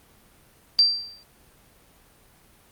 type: tone with exponential decay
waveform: sine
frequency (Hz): 4699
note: D8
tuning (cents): 0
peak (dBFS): -11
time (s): 0.79-1.23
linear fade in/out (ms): 0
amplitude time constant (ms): 94
effects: pink hiss -56 dBFS RMS until 2.71 s + Opus 32 kbps